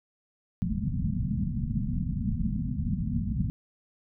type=low-pass noise; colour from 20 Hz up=white; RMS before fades=-29 dBFS; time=0.62-3.5 s; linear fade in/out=0 ms; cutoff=240 Hz; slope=96 dB/octave; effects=none